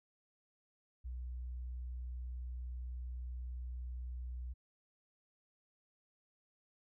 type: tone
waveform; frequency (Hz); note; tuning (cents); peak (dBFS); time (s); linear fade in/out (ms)
sine; 61.74; B1; 0; -39; 1.04-4.54; 20
effects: tanh soft clip ceiling -37 dBFS